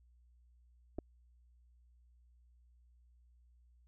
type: clicks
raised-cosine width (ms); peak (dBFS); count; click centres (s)
2; -28; 2; 0.985 / 0.988
effects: added 60 Hz sine -63 dBFS peak until 3.87 s